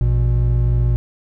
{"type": "tone pair together", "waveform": "triangle", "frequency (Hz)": [56.63, 120], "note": ["A#1", "B2"], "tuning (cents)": [-49, -49], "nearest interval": "octave + minor second", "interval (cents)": 1300, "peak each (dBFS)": -14, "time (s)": [0.01, 0.96], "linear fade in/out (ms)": 0, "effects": []}